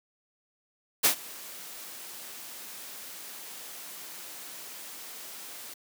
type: noise with ADSR envelope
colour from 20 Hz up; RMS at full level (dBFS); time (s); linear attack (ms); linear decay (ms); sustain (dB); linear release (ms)
white; -20; 1.03-5.74; 20; 99; -23; 6
effects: high-pass 200 Hz 12 dB/octave